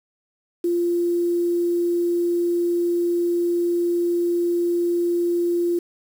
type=tone with quantisation; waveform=sine; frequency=346.4 Hz; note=F4; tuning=14 cents flat; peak=-18 dBFS; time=0.64-5.79 s; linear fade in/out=5 ms; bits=7; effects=none